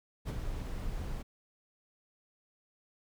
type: noise with ADSR envelope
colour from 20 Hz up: brown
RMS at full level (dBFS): -31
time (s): 0.25-1.23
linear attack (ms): 38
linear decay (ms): 31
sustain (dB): -6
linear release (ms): 18
effects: none